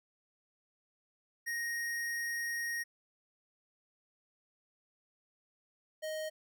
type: tone pair in turn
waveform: square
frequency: 1870 / 624 Hz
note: A#6 / D#5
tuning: +5 / +5 cents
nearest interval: octave + perfect fifth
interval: 1900 cents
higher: first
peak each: -35 / -37 dBFS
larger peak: first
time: 1.46-2.84 / 6.02-6.3 s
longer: first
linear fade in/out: 20 ms
effects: none